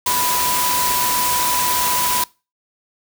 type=tone in noise; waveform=sine; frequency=987.8 Hz; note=B5; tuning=in tune; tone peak=-20 dBFS; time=0.06-2.24 s; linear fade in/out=5 ms; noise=white; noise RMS=-20 dBFS; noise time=0.06-2.24 s; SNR=-3 dB; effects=noise-tail reverb RT60 0.3 s tail -23 dB re dry